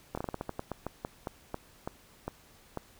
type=slowing click train; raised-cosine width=1 ms; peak=-20 dBFS; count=17; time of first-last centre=0.15-2.773 s; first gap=25 ms; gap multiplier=1.22; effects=pink hiss -59 dBFS RMS until 2.99 s